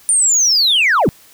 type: linear sweep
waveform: sine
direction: down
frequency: 9200 to 103.83 Hz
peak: -8 dBFS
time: 0.09-1.09 s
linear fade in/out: 0 ms
effects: tanh soft clip ceiling -8 dBFS + white hiss -46 dBFS RMS until 1.33 s